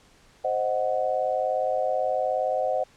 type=chord; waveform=sine; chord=C diminished; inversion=none; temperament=equal; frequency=523.3 / 622.3 / 740 Hz; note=C5 / Eb5 / Gb5; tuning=0 / 0 / 0 cents; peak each=-27 / -27 / -27 dBFS; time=0.44-2.84 s; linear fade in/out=10 ms; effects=pink hiss -57 dBFS RMS until 2.96 s + low-pass 8000 Hz 12 dB/octave